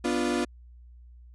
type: chord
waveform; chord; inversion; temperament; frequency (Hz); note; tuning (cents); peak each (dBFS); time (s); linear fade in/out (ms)
35% pulse; B diminished; none; equal with one note detuned; 246.9 / 293.7 / 350.2; B3 / D4 / F4; 0 / 0 / +5; -27 / -29 / -27; 0.04-0.45; 10
effects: added 60 Hz sine -47 dBFS peak until 1.34 s + resampled to 24000 Hz